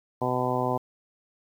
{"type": "harmonic tone", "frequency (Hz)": 125.9, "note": "B2", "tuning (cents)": 34, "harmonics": [1, 2, 3, 4, 5, 6, 7, 8], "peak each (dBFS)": [-32, -32, -32, -32, -32, -32, -32, -32], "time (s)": [0.21, 0.78], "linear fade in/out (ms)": 10, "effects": ["9-bit"]}